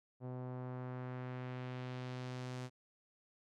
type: tone with low-pass filter sweep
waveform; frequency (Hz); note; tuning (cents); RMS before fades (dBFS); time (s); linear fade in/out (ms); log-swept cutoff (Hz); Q
sawtooth; 126.5; B2; +42; -44; 0.2-2.7; 50; 710 to 7700; 1
effects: none